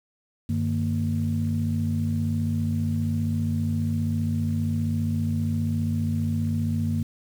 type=tone cluster; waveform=sine; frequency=96.6 / 151.6 / 230.4 Hz; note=G2 / D#3 / A#3; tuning=-25 / -45 / -20 cents; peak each=-25 / -28 / -26 dBFS; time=0.49-7.03 s; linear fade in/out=5 ms; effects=tanh soft clip ceiling -14 dBFS + 8-bit